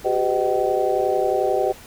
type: tone cluster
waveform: sine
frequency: 372.8 / 404 / 507 / 618 / 763 Hz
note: F#4 / G#4 / B4 / D#5 / G5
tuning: +13 / -48 / +45 / -12 / -47 cents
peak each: -24 dBFS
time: 0.04-1.73 s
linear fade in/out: 20 ms
effects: pink hiss -43 dBFS RMS until 1.86 s